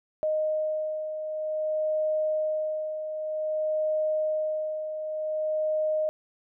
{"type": "beating tone pair", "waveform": "sine", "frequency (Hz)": [619, 619.53], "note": ["D#5", "D#5"], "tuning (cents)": [-9, -8], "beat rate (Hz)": 0.53, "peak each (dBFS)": [-34, -26], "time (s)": [0.23, 6.09], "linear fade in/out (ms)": 0, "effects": []}